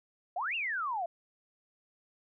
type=exponential two-way sweep; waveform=sine; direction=up then down; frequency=653 to 2861 to 653 Hz; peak=-31 dBFS; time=0.36-1.06 s; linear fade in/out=5 ms; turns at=0.55 s; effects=none